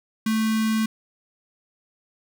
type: tone with notch filter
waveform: square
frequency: 220.2 Hz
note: A3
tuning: 2 cents sharp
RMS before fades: -22 dBFS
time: 0.26-0.86 s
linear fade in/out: 5 ms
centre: 660 Hz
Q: 1.8
effects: none